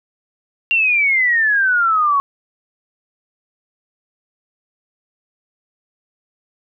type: exponential sweep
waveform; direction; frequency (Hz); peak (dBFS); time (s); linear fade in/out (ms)
sine; down; 2783 to 1100; -12; 0.71-2.2; 0
effects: none